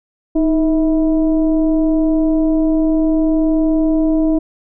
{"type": "tone with frequency modulation", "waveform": "sine", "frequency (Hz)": 313.7, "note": "D#4", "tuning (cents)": 14, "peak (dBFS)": -11, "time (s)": [0.35, 4.39], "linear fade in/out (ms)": 10, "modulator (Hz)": 334, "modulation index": 0.62, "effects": []}